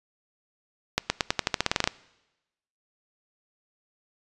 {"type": "accelerating click train", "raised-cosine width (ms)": 0.2, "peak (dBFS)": -4, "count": 14, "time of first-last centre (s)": [0.98, 1.875], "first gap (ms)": 120, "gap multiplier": 0.9, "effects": ["noise-tail reverb RT60 1.0 s tail -22 dB re dry", "resampled to 24000 Hz"]}